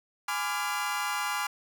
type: chord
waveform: 30% pulse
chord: G# diminished seventh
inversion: none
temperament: equal with one note detuned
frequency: 830.6 / 1009.7 / 1174.7 / 1396.9 Hz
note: G#5 / B5 / D6 / F6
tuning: 0 / +38 / 0 / 0 cents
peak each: -32 dBFS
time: 0.28-1.47 s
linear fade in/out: 5 ms
effects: none